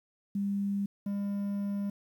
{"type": "tone pair in turn", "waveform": ["sine", "triangle"], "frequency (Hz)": [200, 201.4], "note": ["G3", "G3"], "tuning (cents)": [35, 47], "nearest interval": "unison", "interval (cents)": 12, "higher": "second", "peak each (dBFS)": -28, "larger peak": "neither", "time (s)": [[0.35, 0.86], [1.06, 1.9]], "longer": "second", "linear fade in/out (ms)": 5, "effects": ["10-bit"]}